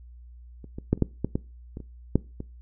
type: clicks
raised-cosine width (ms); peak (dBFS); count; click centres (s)
3; -29 / -22 / -7 / -27 / -7 / -12 / -12 / -23 / -28 / -6 / -21; 11; 0.643 / 0.785 / 0.93 / 0.976 / 1.023 / 1.246 / 1.355 / 1.771 / 1.803 / 2.156 / 2.404
effects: noise-tail reverb RT60 0.3 s tail -22 dB re dry + added 60 Hz sine -44 dBFS peak until 2.61 s